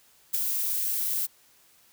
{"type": "noise with ADSR envelope", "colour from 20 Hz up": "violet", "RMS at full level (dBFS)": -24, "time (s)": [0.33, 1.27], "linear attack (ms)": 16, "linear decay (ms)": 14, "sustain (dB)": -4, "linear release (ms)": 18, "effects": ["white hiss -60 dBFS RMS until 1.92 s"]}